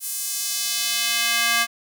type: tone with high-pass filter sweep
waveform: square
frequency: 233.1 Hz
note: A#3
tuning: in tune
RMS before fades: -23 dBFS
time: 0-1.67 s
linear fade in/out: 50 ms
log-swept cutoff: 9700 to 1500 Hz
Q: 0.99
effects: none